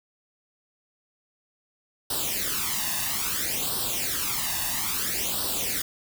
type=noise with flanger; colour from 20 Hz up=white; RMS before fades=-28 dBFS; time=2.1-5.82 s; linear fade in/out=5 ms; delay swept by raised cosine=0.22 to 1.11 ms; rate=0.6 Hz; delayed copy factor=+0.75; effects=none